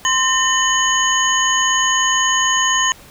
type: tone cluster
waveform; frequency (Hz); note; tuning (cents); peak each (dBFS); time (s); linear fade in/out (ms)
sine; 1039 / 1817 / 3006 / 6630; C6 / A#6 / F#7 / G#8; -12 / -45 / +27 / -4; -19; 0.05-2.92; 0
effects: pink hiss -43 dBFS RMS until 3.1 s